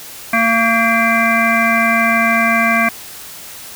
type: harmonic tone with a mistuned harmonic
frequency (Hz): 228.2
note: A#3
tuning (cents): -37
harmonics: 1 / 3 / 5 / 7 / 9 / 10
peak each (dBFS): -18 / -18 / -18 / -18 / -18 / -18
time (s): 0.33-2.89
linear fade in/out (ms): 5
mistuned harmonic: 10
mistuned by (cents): +62
effects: white hiss -33 dBFS RMS until 3.75 s